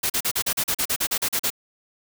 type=noise bursts; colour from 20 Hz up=white; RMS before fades=-23 dBFS; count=14; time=0.03-1.503 s; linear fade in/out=10 ms; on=69 ms; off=39 ms; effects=none